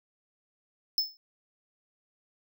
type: tone with exponential decay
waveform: square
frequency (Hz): 5250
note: E8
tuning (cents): -8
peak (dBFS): -21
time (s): 0.98-1.17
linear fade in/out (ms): 1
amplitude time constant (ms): 40
effects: none